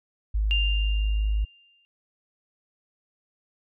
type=tone; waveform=sine; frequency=52.5 Hz; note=G#1; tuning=19 cents sharp; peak=-21 dBFS; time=0.34-1.45 s; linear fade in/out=10 ms
type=tone with exponential decay; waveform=sine; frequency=2794 Hz; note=F7; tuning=in tune; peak=-22 dBFS; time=0.51-1.85 s; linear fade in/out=0 ms; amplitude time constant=290 ms
effects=none